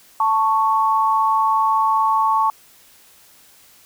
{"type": "tone pair together", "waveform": "sine", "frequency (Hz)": [883.8, 1108.7], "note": ["A5", "C#6"], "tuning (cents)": [7, 0], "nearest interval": "major third", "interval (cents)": 393, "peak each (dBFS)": -17, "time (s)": [0.2, 2.5], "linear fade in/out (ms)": 2, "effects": ["white hiss -50 dBFS RMS until 3.85 s"]}